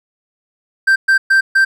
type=tone bursts at uneven times; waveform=triangle; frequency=1568 Hz; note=G6; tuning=in tune; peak=-6 dBFS; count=4; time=0.87-0.96 / 1.08-1.18 / 1.3-1.41 / 1.55-1.65 s; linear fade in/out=10 ms; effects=none